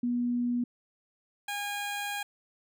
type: tone pair in turn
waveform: sine / 15% pulse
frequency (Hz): 242.5 / 815.7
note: B3 / G#5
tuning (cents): -31 / -31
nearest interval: octave + major sixth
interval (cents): 2100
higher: second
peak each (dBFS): -26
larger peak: neither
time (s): 0.03-0.64 / 1.48-2.23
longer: second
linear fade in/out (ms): 5
effects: none